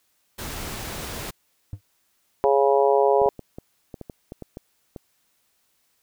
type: noise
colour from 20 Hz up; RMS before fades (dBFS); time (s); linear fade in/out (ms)
pink; -33; 0.38-1.31; 10
type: tone with exponential decay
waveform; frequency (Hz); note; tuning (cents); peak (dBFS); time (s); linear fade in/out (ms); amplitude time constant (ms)
triangle; 99.9; G2; +33; -23; 1.73-1.81; 0; 16
type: harmonic tone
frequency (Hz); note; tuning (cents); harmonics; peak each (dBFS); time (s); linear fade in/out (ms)
138.59; C#3; 0; 3 / 4 / 5 / 6 / 7; -19 / -21 / -23 / -25 / -26; 2.44-3.29; 0
type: clicks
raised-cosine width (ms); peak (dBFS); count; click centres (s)
2; -22; 11; 3.217 / 3.26 / 3.393 / 3.585 / 3.942 / 4.013 / 4.098 / 4.321 / 4.423 / 4.571 / 4.962
effects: white hiss -68 dBFS RMS until 6.02 s